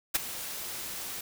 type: noise with ADSR envelope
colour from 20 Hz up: white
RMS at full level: -23 dBFS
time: 0.14-1.21 s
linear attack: 13 ms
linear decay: 20 ms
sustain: -15 dB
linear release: 4 ms
effects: none